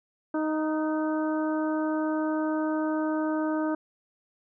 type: harmonic tone with a mistuned harmonic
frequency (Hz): 311.1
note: D#4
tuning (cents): 0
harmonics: 1 / 2 / 3 / 4 / 5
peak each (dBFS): -26 / -32 / -36 / -38 / -40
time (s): 0.34-3.75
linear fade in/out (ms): 5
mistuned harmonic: 5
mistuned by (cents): -29
effects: none